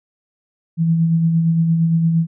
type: tone with tremolo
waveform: sine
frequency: 164.81 Hz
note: E3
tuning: in tune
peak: -11 dBFS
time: 0.77-2.27 s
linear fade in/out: 50 ms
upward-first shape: sine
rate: 8.7 Hz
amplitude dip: 35%
effects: none